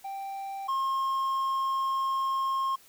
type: tone pair in turn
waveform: triangle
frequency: 784 / 1071.8 Hz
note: G5 / C6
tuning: 0 / +41 cents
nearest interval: perfect fourth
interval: 541 cents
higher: second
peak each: -32 / -24 dBFS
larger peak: second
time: 0.04-0.68 / 0.68-2.76 s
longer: second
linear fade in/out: 10 ms
effects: white hiss -57 dBFS RMS until 2.88 s